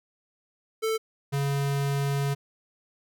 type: tone pair in turn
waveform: square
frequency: 442.5 / 140.11 Hz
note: A4 / C#3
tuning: +10 / +19 cents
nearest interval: octave + minor sixth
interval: 1991 cents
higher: first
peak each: -25 / -25 dBFS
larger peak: neither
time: 0.82-0.98 / 1.32-2.35 s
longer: second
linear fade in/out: 20 ms
effects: none